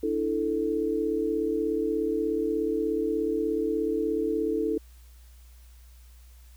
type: chord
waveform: sine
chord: D suspended second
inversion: none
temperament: just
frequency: 293.7 / 330.4 / 440.5 Hz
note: D4 / E4 / A4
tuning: 0 / +4 / +2 cents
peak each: -31 / -29 / -27 dBFS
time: 0.03-4.78 s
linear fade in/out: 5 ms
effects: added 60 Hz sine -48 dBFS peak until 6.56 s + white hiss -61 dBFS RMS until 6.56 s